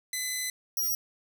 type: tone pair in turn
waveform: 10% pulse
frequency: 2016 / 5702 Hz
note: B6 / F8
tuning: +35 / +35 cents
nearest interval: octave + tritone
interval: 1800 cents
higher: second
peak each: -21 dBFS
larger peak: neither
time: 0.13-0.5 / 0.77-0.95 s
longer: first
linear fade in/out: 2 ms
effects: none